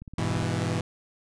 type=click train; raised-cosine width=5 ms; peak=-28 dBFS; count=8; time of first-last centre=0.02-0.427 s; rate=17.2 Hz
type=chord; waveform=sawtooth; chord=E major; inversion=first; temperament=equal with one note detuned; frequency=101.16 / 123.47 / 164.81 Hz; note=G#2 / B2 / E3; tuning=-45 / 0 / 0 cents; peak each=-26 dBFS; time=0.18-0.81 s; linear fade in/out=5 ms
effects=resampled to 22050 Hz